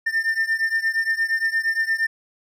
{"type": "beating tone pair", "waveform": "triangle", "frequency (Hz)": [1798, 1806.6], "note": ["A6", "A6"], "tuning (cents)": [37, 45], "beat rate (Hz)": 8.6, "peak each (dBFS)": [-20, -22], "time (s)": [0.06, 2.07], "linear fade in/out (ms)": 10, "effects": []}